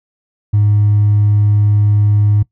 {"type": "tone with hard clipping", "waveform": "triangle", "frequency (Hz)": 103.83, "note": "G#2", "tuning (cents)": 0, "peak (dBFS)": -8, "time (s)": [0.53, 2.43], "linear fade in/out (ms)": 10, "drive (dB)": 2, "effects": ["noise-tail reverb RT60 0.1 s tail -19 dB re dry"]}